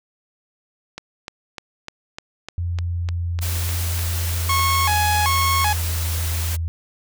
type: click train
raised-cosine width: 0.2 ms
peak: -14 dBFS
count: 14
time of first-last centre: 0.98-4.896 s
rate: 3.32 Hz
type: tone with pitch glide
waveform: sine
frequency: 86.6 to 82.74 Hz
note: F2 to E2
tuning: -14 to +7 cents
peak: -21 dBFS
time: 2.58-6.68 s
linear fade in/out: 0 ms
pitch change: -79 cents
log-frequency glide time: 2.8-6.23 s
type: noise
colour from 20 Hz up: white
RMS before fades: -29 dBFS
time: 3.41-6.57 s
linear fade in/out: 20 ms
type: tone with vibrato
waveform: sawtooth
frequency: 957 Hz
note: A#5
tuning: 45 cents sharp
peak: -14 dBFS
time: 4.49-5.73 s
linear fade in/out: 5 ms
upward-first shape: square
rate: 1.3 Hz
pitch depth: 230 cents each way
effects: none